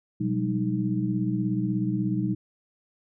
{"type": "tone cluster", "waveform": "sine", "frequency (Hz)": [123.8, 183, 199.6, 310.6], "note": ["B2", "F#3", "G3", "D#4"], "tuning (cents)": [5, -19, 32, -3], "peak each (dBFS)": -29, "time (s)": [0.2, 2.35], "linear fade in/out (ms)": 10, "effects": []}